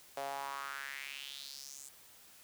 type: tone with high-pass filter sweep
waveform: sawtooth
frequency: 138.59 Hz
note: C#3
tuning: in tune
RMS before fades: -44 dBFS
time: 0.17-1.89 s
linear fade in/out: 2 ms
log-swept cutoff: 610 to 7900 Hz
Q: 3.9
effects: white hiss -59 dBFS RMS until 2.43 s